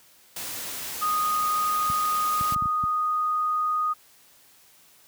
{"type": "noise", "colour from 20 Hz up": "white", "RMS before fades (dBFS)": -34, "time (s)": [0.36, 2.55], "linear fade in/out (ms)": 5}
{"type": "tone", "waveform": "sine", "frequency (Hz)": 1240, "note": "D#6", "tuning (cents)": -6, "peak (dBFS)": -22, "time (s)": [1.01, 3.94], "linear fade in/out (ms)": 20}
{"type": "clicks", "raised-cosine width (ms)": 5, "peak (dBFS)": -21, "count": 7, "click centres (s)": [1.9, 2.41, 2.523, 2.562, 2.623, 2.657, 2.838]}
{"effects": ["white hiss -56 dBFS RMS until 5.07 s", "high-pass 60 Hz 12 dB/octave"]}